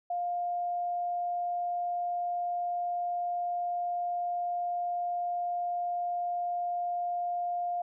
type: tone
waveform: sine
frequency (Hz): 704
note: F5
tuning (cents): +14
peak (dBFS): -29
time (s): 0.1-7.82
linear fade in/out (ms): 5
effects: none